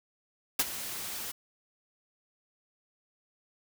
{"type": "noise with ADSR envelope", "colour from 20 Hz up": "white", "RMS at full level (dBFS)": -23, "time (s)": [0.59, 1.32], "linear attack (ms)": 6, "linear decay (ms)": 36, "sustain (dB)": -15, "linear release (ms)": 11, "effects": []}